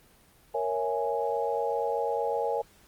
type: chord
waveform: sine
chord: A# half-diminished seventh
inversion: none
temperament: equal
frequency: 466.2 / 554.4 / 659.3 / 830.6 Hz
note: A#4 / C#5 / E5 / G#5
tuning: 0 / 0 / 0 / 0 cents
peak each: -30 / -32 / -35 / -31 dBFS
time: 0.54-2.62 s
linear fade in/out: 10 ms
effects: pink hiss -59 dBFS RMS until 2.87 s + Opus 24 kbps